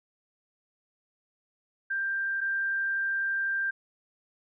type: tone pair in turn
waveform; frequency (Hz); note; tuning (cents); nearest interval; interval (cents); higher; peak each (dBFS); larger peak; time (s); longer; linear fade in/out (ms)
sine; 1583 / 1583; G6 / G6; +17 / +17; unison; 0; neither; -27 / -26; second; 1.9-2.41 / 2.41-3.71; second; 10
effects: none